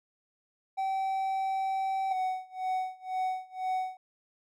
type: tone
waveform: triangle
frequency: 770 Hz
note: G5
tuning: 31 cents flat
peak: -26 dBFS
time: 0.77-2.14 s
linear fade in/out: 20 ms
type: tone with tremolo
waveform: triangle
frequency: 747 Hz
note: F#5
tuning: 16 cents sharp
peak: -25 dBFS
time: 2.11-3.97 s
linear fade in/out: 2 ms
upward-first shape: sine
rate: 2 Hz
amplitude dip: 95%
effects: none